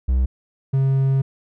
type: tone pair in turn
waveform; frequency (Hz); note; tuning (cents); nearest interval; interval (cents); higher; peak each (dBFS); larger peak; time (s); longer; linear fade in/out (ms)
triangle; 63.9 / 134.78; C2 / C#3; -40 / -48; octave + minor second; 1292; second; -13; neither; 0.08-0.26 / 0.73-1.22; second; 10
effects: none